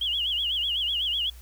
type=tone with vibrato; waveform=sine; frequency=3090 Hz; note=G7; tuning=26 cents flat; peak=-24 dBFS; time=0.01-1.3 s; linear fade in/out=5 ms; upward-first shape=sine; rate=8 Hz; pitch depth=160 cents each way; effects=added 60 Hz sine -43 dBFS peak until 1.41 s + white hiss -54 dBFS RMS until 1.41 s